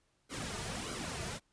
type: noise with flanger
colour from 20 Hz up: pink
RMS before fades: -40 dBFS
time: 0.29-1.4 s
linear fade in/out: 50 ms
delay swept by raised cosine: 1.1 to 3.8 ms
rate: 1.6 Hz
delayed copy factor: -0.75
effects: pink hiss -75 dBFS RMS until 1.52 s + resampled to 22050 Hz